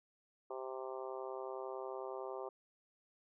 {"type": "harmonic tone", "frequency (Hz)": 130.81, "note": "C3", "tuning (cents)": 0, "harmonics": [3, 4, 5, 6, 7, 8, 9], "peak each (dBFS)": [-45, -47, -49, -51, -52, -53, -54], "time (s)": [0.5, 2.49], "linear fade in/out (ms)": 5, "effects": []}